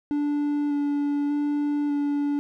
triangle tone with vibrato, 290 Hz, D4, 22 cents flat, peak -20 dBFS, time 0.11-2.39 s, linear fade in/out 0 ms, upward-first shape square, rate 0.84 Hz, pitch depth 11 cents each way, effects none

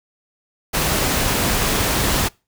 pink noise, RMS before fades -19 dBFS, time 0.73-2.29 s, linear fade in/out 20 ms, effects noise-tail reverb RT60 0.3 s tail -26 dB re dry

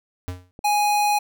square tone with exponential decay, 90.3 Hz, F#2, 42 cents flat, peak -24 dBFS, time 0.28-0.51 s, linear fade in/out 0 ms, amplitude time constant 50 ms
click, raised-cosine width 2 ms, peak -25 dBFS, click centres 0.591 s
square tone, 830 Hz, G#5, 1 cent flat, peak -18 dBFS, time 0.64-1.19 s, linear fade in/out 10 ms
effects none

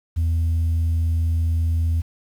sine tone, 82.41 Hz, E2, in tune, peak -15 dBFS, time 0.16-2.02 s, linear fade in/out 20 ms, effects tanh soft clip ceiling -16 dBFS + 8-bit

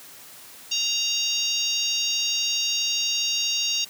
harmonic tone, 932.3 Hz, A#5, in tune, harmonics 3 / 4 / 5 / 6 / 7, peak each -27 / -28 / -29 / -30 / -30 dBFS, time 0.71-3.85 s, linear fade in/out 10 ms, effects white hiss -45 dBFS RMS until 3.89 s + high-pass 100 Hz 12 dB/octave

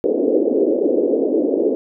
white band-pass noise, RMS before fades -17 dBFS, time 0.04-1.75 s, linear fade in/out 0 ms, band 260 to 520 Hz, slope 48 dB/octave, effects none

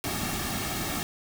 pink noise with comb filter, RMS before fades -31 dBFS, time 0.04-1.03 s, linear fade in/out 0 ms, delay 2 ms, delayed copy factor -0.65, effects none

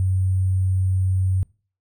sine tone with sample-and-hold, 93.7 Hz, F#2, 22 cents sharp, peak -17 dBFS, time 0-1.43 s, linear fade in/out 0 ms, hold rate 8820 Hz, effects noise-tail reverb RT60 0.4 s tail -24 dB re dry

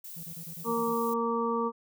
violet noise, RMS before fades -43 dBFS, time 0.04-1.14 s, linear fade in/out 5 ms
triangle tone bursts, 165.3 Hz, E3, 5 cents sharp, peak -40 dBFS, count 8, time 0.16-0.942 s, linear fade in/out 10 ms, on 75 ms, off 26 ms
harmonic tone, 231.8 Hz, A#3, 10 cents flat, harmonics 1 / 2 / 4 / 5, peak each -32 / -30 / -34 / -32 dBFS, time 0.64-1.72 s, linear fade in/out 50 ms
effects none

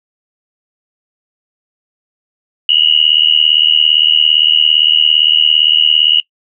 sine tone with amplitude modulation, 2900 Hz, F#7, 35 cents flat, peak -3 dBFS, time 2.69-6.2 s, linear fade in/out 2 ms, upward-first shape sine, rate 77.6 Hz, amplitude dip 100%, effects noise-tail reverb RT60 0.1 s tail -21 dB re dry

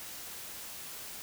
white noise, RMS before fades -44 dBFS, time 0-1.22 s, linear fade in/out 0 ms, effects none

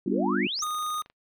sine chord, G dominant seventh, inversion none, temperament just, 196 / 245 / 294 / 352.8 Hz, G3 / B3 / D4 / F4, 0 / -14 / +2 / +18 cents, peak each -29 dBFS, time 0.06-0.47 s, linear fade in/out 5 ms
sine exponential sweep, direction up, 312.8 to 6860 Hz, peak -28 dBFS, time 0.08-0.64 s, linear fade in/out 2 ms
click train, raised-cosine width 0.3 ms, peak -34 dBFS, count 14, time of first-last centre 0.59-1.1 s, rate 25.5 Hz
square tone, 1233 Hz, D#6, 16 cents flat, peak -29 dBFS, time 0.62-1.02 s, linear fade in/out 5 ms
effects noise-tail reverb RT60 0.1 s tail -26 dB re dry

